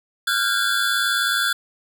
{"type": "tone cluster", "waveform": "square", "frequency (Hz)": [1388, 1487, 1607, 3442], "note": ["F6", "F#6", "G6", "A7"], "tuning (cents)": [-11, 8, 43, -39], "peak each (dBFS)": -25, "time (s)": [0.27, 1.53], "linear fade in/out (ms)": 5, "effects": []}